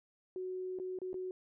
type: tone with dropouts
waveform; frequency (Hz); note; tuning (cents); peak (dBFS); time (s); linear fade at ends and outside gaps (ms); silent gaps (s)
sine; 370; F#4; 0; -37; 0.36-1.31; 1; 0.788-0.798 / 0.988-1.017 / 1.131-1.142
effects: none